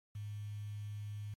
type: tone with quantisation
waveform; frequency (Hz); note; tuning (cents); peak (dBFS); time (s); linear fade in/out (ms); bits
sine; 104; G#2; +3; -40; 0.15-1.34; 5; 10
effects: MP3 64 kbps